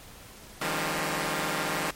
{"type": "tone cluster", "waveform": "5% pulse", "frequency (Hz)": [154.7, 173.9, 200.6, 272.5, 295.3], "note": ["D#3", "F3", "G3", "C#4", "D4"], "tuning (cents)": [-10, -7, 40, -29, 10], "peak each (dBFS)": [-21, -23, -23, -23, -27], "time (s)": [0.61, 1.91], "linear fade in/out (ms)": 5, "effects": ["pink hiss -48 dBFS RMS until 1.95 s", "MP3 64 kbps"]}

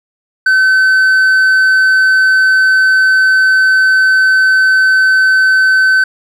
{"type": "tone with hard clipping", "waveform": "sine", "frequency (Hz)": 1528, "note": "G6", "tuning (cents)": -45, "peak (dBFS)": -7, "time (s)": [0.46, 6.04], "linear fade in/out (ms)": 5, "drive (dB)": 3, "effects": []}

